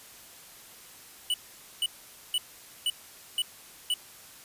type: tone bursts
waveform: square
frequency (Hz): 2960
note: F#7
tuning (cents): 0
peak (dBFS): -25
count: 6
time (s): 1.3-3.94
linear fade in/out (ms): 2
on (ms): 40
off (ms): 480
effects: white hiss -50 dBFS RMS until 4.44 s + resampled to 32000 Hz